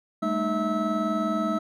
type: tone cluster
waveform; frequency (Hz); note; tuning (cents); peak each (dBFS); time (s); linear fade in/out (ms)
triangle; 203.6 / 223.8 / 308.5 / 652 / 1301; G#3 / A3 / D#4 / E5 / E6; -34 / +30 / -15 / -19 / -23; -28; 0.22-1.59; 10
effects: none